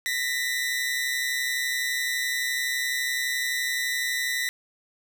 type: tone pair together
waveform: sawtooth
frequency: 1851 / 1982.8 Hz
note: A#6 / B6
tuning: -13 / +6 cents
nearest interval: minor second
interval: 119 cents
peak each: -27 / -23 dBFS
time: 0.06-4.49 s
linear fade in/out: 0 ms
effects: none